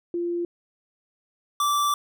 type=tone pair in turn; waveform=sine / square; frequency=345.8 / 1165.6 Hz; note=F4 / D6; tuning=-17 / -13 cents; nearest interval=octave + major sixth; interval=2104 cents; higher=second; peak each=-24 / -21 dBFS; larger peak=second; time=0.14-0.45 / 1.6-1.94 s; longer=second; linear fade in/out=2 ms; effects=none